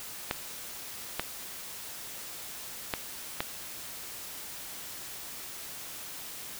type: clicks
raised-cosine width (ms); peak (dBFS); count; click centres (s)
0.3; -12; 4; 0.311 / 1.196 / 2.938 / 3.405
effects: white hiss -42 dBFS RMS until 6.59 s